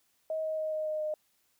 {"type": "tone with pitch steps", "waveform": "sine", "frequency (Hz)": [633, 629, 625, 621, 617.1, 613.2], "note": ["D#5", "D#5", "D#5", "D#5", "D#5", "D#5"], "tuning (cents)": [30, 19, 8, -3, -14, -25], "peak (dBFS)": -30, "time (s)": [0.3, 1.14], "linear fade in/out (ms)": 2, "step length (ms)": 140, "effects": ["white hiss -72 dBFS RMS until 1.59 s"]}